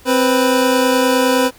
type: tone pair together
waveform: 25% pulse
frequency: 261.8 / 493.9 Hz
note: C4 / B4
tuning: +1 / 0 cents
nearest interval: major seventh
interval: 1099 cents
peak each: -11 dBFS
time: 0.05-1.51 s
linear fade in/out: 50 ms
effects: pink hiss -45 dBFS RMS until 1.58 s